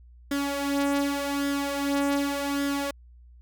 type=tone with flanger; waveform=sawtooth; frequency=281.7 Hz; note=C#4; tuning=28 cents sharp; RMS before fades=-27 dBFS; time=0.31-2.91 s; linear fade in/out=5 ms; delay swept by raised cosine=0.58 to 3.68 ms; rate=0.86 Hz; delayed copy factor=+0.6; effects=added 60 Hz sine -48 dBFS peak until 3.41 s